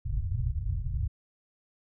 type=low-pass noise; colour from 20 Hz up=white; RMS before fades=-30 dBFS; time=0.05-1.08 s; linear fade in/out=10 ms; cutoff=120 Hz; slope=48 dB/octave; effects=none